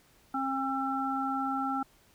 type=harmonic tone; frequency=268.3 Hz; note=C4; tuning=44 cents sharp; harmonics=1 / 3 / 5; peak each=-33 / -33 / -33 dBFS; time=0.34-1.83 s; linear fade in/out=5 ms; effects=pink hiss -63 dBFS RMS until 2.14 s